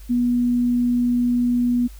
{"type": "tone", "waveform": "sine", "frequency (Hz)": 243.2, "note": "B3", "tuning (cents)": -26, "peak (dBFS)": -16, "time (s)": [0.09, 1.88], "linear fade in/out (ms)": 20, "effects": ["added 50 Hz sine -37 dBFS peak until 1.99 s", "white hiss -51 dBFS RMS until 1.99 s"]}